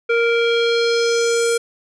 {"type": "tone with low-pass filter sweep", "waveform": "square", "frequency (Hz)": 466.2, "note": "A#4", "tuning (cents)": 0, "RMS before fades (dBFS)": -17, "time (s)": [0.09, 1.58], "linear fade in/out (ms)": 10, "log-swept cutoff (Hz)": [2100, 9200], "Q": 2.7, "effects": []}